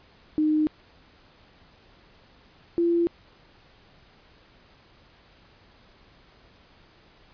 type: tone pair in turn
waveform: sine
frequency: 307.3 / 341.1 Hz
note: D#4 / F4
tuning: -21 / -41 cents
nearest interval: major second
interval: 180 cents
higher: second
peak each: -19 dBFS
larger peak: neither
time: 0.38-0.67 / 2.78-3.07 s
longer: neither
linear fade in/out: 0 ms
effects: pink hiss -56 dBFS RMS until 7.33 s + resampled to 11025 Hz